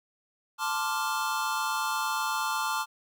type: chord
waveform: square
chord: D minor seventh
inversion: second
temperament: equal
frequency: 880 / 1046.5 / 1174.7 / 1396.9 Hz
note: A5 / C6 / D6 / F6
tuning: 0 / 0 / 0 / 0 cents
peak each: -33 / -35 / -34 / -34 dBFS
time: 0.58-2.86 s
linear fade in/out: 50 ms
effects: none